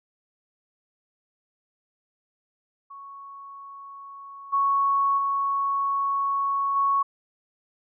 sine tone with level steps, 1108.7 Hz, C#6, in tune, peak -39 / -19 / -22 / -19 dBFS, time 2.9-7.03 s, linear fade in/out 10 ms, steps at 4.52 / 5.17 / 6.75 s, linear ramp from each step 20 ms, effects none

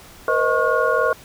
sine tone cluster, 470.7 / 514 / 627 / 1094 / 1432 Hz, A#4 / C5 / D#5 / C#6 / F6, +17 / -31 / +13 / -23 / +43 cents, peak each -22 dBFS, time 0.28-1.13 s, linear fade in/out 2 ms, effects pink hiss -44 dBFS RMS until 1.24 s

